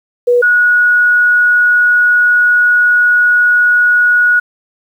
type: tone pair in turn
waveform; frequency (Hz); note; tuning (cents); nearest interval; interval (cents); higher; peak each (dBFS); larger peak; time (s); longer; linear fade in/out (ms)
sine; 486.3 / 1457.3; B4 / F#6; -27 / -27; octave + perfect fifth; 1900; second; -6; neither; 0.27-0.42 / 0.42-4.4; second; 10
effects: 7-bit